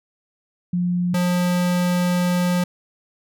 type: tone pair in turn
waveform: sine / square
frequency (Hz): 177.3 / 178.01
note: F3 / F3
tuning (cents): +26 / +33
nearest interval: unison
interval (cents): 7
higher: second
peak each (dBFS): -18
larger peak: neither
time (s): 0.73-1.14 / 1.14-2.64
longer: second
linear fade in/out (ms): 5
effects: none